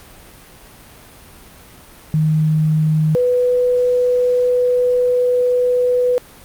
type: tone pair in turn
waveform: sine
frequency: 155.56 / 495.3 Hz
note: D#3 / B4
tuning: 0 / +5 cents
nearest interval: octave + minor sixth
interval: 2005 cents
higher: second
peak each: -12 dBFS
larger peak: neither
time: 2.14-3.15 / 3.15-6.18 s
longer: second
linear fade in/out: 0 ms
effects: pink hiss -42 dBFS RMS until 6.44 s + Opus 48 kbps